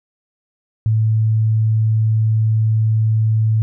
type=tone; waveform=sine; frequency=110 Hz; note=A2; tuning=in tune; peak=-12 dBFS; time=0.86-3.62 s; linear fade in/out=0 ms; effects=none